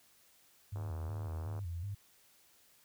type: tone with vibrato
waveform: sine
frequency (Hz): 92.6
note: F#2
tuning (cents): +2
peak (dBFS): -37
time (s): 0.72-1.95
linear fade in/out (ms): 10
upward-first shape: square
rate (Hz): 2.7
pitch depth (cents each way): 140
type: click train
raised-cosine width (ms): 1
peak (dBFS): -35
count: 66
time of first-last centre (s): 0.76-1.59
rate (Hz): 78.3
effects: white hiss -66 dBFS RMS until 2.84 s